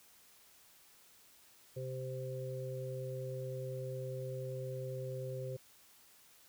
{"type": "harmonic tone", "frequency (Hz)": 130, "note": "C3", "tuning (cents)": -11, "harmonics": [1, 3, 4], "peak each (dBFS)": [-41, -46, -43], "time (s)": [1.76, 5.57], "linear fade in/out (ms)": 10, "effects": ["white hiss -63 dBFS RMS until 6.48 s"]}